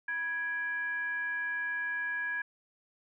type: tone with frequency modulation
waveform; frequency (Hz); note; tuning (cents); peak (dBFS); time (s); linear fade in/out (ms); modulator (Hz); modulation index
sine; 1661.2; G#6; 0; -31; 0.08-2.42; 5; 689; 0.39
effects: none